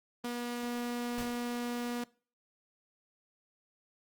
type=tone; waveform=sawtooth; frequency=241 Hz; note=B3; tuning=42 cents flat; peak=-30 dBFS; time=0.24-2.04 s; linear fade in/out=5 ms
type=noise with exponential decay; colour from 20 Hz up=pink; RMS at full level=-40 dBFS; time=1.18-1.51 s; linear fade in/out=1 ms; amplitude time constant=70 ms
effects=noise-tail reverb RT60 0.4 s tail -22 dB re dry + Opus 24 kbps